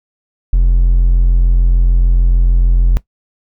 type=tone; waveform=triangle; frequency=43.38 Hz; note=F1; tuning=11 cents flat; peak=-4 dBFS; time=0.53-2.97 s; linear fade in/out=0 ms; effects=noise-tail reverb RT60 0.1 s tail -18 dB re dry + tanh soft clip ceiling 0 dBFS